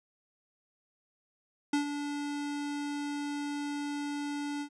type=tone with ADSR envelope; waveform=square; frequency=289.4 Hz; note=D4; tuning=25 cents flat; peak=-25 dBFS; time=1.73-4.69 s; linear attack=5 ms; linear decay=110 ms; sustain=-9 dB; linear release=78 ms; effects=resampled to 22050 Hz